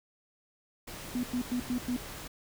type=noise; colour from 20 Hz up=pink; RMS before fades=-43 dBFS; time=0.87-2.28 s; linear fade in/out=10 ms
type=tone bursts; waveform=sine; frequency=246.9 Hz; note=B3; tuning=in tune; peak=-28 dBFS; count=5; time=1.15-1.965 s; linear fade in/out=2 ms; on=83 ms; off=100 ms
effects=none